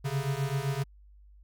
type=beating tone pair; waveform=square; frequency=134.1 / 141.8 Hz; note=C3 / C#3; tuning=+43 / +40 cents; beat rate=7.7 Hz; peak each=-32 / -32 dBFS; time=0.04-0.84 s; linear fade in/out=20 ms; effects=added 50 Hz sine -52 dBFS peak until 1.43 s